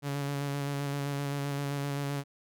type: tone with vibrato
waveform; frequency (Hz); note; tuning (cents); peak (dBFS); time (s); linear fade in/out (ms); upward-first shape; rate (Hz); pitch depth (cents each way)
sawtooth; 141.5; C#3; +36; -27; 0.02-2.24; 50; square; 7.7; 17
effects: none